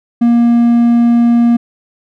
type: tone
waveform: triangle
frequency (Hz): 236.1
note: A#3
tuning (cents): +22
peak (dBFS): -4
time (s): 0.21-1.57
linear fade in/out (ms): 10
effects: none